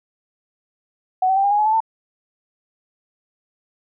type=tone with pitch steps; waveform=sine; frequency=745 / 764.6 / 784.8 / 805.4 / 826.6 / 848.4 / 870.7 / 893.7 Hz; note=F#5 / G5 / G5 / G5 / G#5 / G#5 / A5 / A5; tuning=+12 / -43 / +2 / +47 / -8 / +37 / -18 / +27 cents; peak=-14 dBFS; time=1.22-1.804 s; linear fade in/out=5 ms; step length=73 ms; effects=none